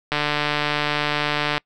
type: click train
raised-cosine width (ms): 0.3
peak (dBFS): -5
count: 217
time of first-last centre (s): 0.12-1.579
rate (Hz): 148
effects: noise-tail reverb RT60 0.1 s tail -26 dB re dry